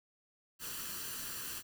white noise with comb filter, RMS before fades -42 dBFS, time 0.59-1.63 s, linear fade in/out 50 ms, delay 0.68 ms, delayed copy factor +0.6, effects none

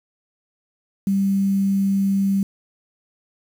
sine tone with quantisation, 196 Hz, G3, in tune, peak -16 dBFS, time 1.07-2.43 s, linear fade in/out 2 ms, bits 7, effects none

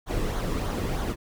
brown noise with flanger, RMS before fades -28 dBFS, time 0.06-1.16 s, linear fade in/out 50 ms, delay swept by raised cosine 0.38 to 1.38 ms, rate 3.2 Hz, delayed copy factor -0.5, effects none

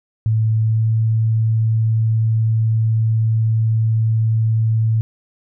sine tone with pitch glide, 110.4 to 111.49 Hz, A2 to A2, +6 to +23 cents, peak -13 dBFS, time 0.26-5.01 s, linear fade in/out 0 ms, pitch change +17 cents, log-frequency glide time 0.61-0.86 s, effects none

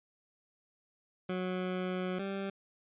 20% pulse tone pair in turn, 183.6 / 195.87 Hz, F#3 / G3, -13 / -1 cents, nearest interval minor second, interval 112 cents, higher second, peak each -28 / -30 dBFS, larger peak first, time 1.29-2.19 / 2.19-2.5 s, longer first, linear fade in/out 5 ms, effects resampled to 8000 Hz

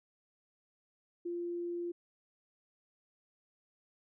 sine tone, 346.6 Hz, F4, 13 cents flat, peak -35 dBFS, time 1.25-1.92 s, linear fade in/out 10 ms, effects none

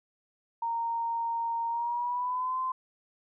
sine tone with pitch glide, 926 to 1033.4 Hz, A#5 to C6, -12 to -22 cents, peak -28 dBFS, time 0.62-2.72 s, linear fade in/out 5 ms, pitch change +190 cents, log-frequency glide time 1.68-2.59 s, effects none

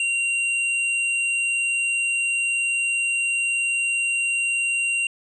square tone, 2761 Hz, F7, 20 cents flat, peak -21 dBFS, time 0-5.07 s, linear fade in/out 2 ms, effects resampled to 22050 Hz

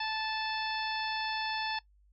harmonic tone, 876 Hz, A5, 8 cents flat, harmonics 1 / 2 / 3 / 4 / 5 / 6, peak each -35 / -38 / -40 / -41 / -42 / -43 dBFS, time 0-1.79 s, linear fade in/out 5 ms, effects noise-tail reverb RT60 0.1 s tail -19 dB re dry + added 50 Hz sine -61 dBFS peak until 2.12 s

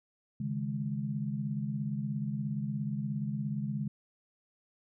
sine chord, C# suspended second, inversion none, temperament equal, 138.59 / 155.56 / 207.7 Hz, C#3 / D#3 / G#3, 0 / 0 / 0 cents, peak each -35 / -38 / -35 dBFS, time 0.4-3.88 s, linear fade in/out 5 ms, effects none

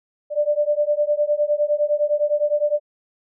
sine beating tone pair, 587.3 / 597.1 Hz, D5 / D5, 0 / +29 cents, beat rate 9.8 Hz, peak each -20 dBFS, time 0.3-2.8 s, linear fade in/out 50 ms, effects none

